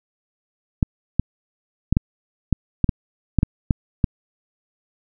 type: clicks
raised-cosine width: 5 ms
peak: -3 dBFS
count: 11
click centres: 0.828 / 1.196 / 1.926 / 1.969 / 2.527 / 2.843 / 2.892 / 3.387 / 3.431 / 3.708 / 4.042 s
effects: none